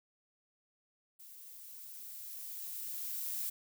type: noise with level ramp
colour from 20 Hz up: violet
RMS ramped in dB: -54 to -37 dBFS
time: 1.19-3.5 s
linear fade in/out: 10 ms
effects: none